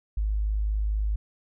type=tone; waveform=sine; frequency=52.2 Hz; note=G#1; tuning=10 cents sharp; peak=-23 dBFS; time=0.17-1.16 s; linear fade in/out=5 ms; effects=none